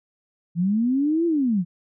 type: linear two-way sweep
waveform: sine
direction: up then down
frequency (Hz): 162.5 to 345.1 to 162.5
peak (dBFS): -18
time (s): 0.55-1.65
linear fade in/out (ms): 50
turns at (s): 1.26
effects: none